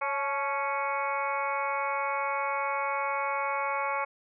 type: harmonic tone with a mistuned harmonic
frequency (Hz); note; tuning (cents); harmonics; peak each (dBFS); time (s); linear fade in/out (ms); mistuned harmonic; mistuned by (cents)
277.2; C#4; 0; 2 / 3 / 4 / 5 / 6 / 7 / 8 / 9; -35 / -33 / -32 / -37 / -45 / -46 / -35 / -45; 0.01-4.05; 10; 3; +56
effects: none